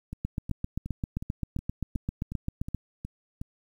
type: two click trains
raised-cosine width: 5 ms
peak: -23 / -17 dBFS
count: 10 / 20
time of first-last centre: 0.13-3.415 / 0.25-2.747 s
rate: 2.74 / 7.61 Hz
effects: 9-bit